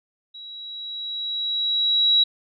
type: tone with level ramp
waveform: sine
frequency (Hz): 3880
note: B7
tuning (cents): -31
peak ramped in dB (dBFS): -37 to -13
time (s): 0.34-2.24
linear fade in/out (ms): 10
effects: none